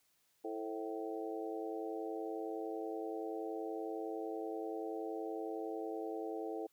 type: harmonic tone with a mistuned harmonic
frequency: 110 Hz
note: A2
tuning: in tune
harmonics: 3 / 4 / 5 / 6 / 7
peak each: -43 / -42 / -48 / -49 / -47 dBFS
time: 0.44-6.67 s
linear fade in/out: 10 ms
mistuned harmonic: 5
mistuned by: -62 cents
effects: white hiss -75 dBFS RMS until 6.72 s